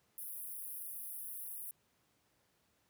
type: high-pass noise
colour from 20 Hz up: pink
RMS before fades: -45 dBFS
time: 0.18-1.71 s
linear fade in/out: 0 ms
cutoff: 9800 Hz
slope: 96 dB/octave
effects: pink hiss -75 dBFS RMS until 2.89 s + high-pass 80 Hz 12 dB/octave